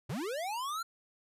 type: linear sweep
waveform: square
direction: up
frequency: 99.6 to 1396.9 Hz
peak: -35 dBFS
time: 0.09-0.83 s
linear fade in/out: 10 ms
effects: resampled to 32000 Hz